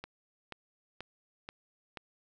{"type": "click train", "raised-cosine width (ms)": 0.3, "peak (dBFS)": -25, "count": 5, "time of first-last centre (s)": [0.04, 1.972], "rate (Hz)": 2.07, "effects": []}